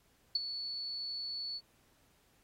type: tone with ADSR envelope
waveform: sine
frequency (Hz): 4435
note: C#8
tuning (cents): 0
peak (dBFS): -25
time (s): 0.35-1.61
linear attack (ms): 5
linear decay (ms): 21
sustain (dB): -12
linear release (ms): 49
effects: pink hiss -70 dBFS RMS until 2.43 s + AAC 48 kbps